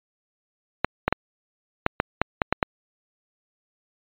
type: clicks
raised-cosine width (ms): 0.5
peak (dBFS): -3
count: 9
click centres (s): 0.846 / 1.08 / 1.126 / 1.864 / 2.001 / 2.216 / 2.418 / 2.526 / 2.628
effects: resampled to 8000 Hz